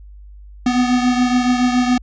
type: beating tone pair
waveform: square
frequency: 246.9 / 254 Hz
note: B3 / B3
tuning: 0 / +49 cents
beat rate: 7.1 Hz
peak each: -15 / -21 dBFS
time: 0.66-1.98 s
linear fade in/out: 5 ms
effects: added 50 Hz sine -36 dBFS peak until 2.02 s + resampled to 16000 Hz